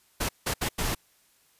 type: noise bursts at uneven times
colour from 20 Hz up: pink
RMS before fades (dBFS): -28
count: 4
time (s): 0.2-0.29 / 0.46-0.54 / 0.61-0.69 / 0.78-0.95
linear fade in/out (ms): 10
effects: white hiss -64 dBFS RMS until 1.59 s + resampled to 32000 Hz